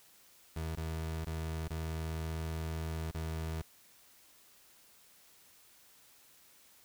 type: tone with dropouts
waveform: 30% pulse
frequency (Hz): 80.4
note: E2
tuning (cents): -43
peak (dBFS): -33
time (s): 0.56-3.62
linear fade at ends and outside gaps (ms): 5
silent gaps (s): 0.753-0.772 / 1.248-1.268 / 1.681-1.704 / 3.112-3.146
effects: white hiss -62 dBFS RMS until 6.84 s